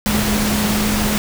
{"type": "tone in noise", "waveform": "sine", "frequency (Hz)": 210.3, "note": "G#3", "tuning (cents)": 22, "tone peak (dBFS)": -18, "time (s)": [0.06, 1.18], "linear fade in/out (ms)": 0, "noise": "pink", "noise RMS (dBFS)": -20, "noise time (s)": [0.06, 1.18], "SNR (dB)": -1, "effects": []}